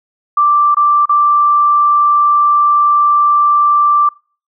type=tone with dropouts; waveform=sine; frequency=1174.7 Hz; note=D6; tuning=in tune; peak=-7 dBFS; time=0.37-4.09 s; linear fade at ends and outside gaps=5 ms; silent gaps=0.746-0.768 / 1.056-1.093 s; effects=noise-tail reverb RT60 0.4 s tail -25 dB re dry